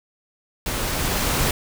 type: noise with level ramp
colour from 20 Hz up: pink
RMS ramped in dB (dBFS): -26 to -20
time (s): 0.66-1.51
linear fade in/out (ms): 2
effects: none